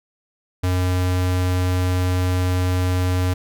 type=tone; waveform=square; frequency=91 Hz; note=F#2; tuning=28 cents flat; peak=-18 dBFS; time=0.63-3.34 s; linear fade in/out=10 ms; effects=none